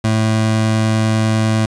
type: tone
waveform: 25% pulse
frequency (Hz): 110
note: A2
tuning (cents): 0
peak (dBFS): -9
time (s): 0.04-1.66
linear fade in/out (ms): 5
effects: resampled to 22050 Hz + 7-bit